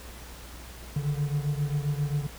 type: beating tone pair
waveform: triangle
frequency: 143.4 / 150.9 Hz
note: D3 / D3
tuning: -41 / +47 cents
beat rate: 7.5 Hz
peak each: -25 / -29 dBFS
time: 0.96-2.27 s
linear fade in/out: 5 ms
effects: added 60 Hz sine -44 dBFS peak until 2.38 s + pink hiss -46 dBFS RMS until 2.38 s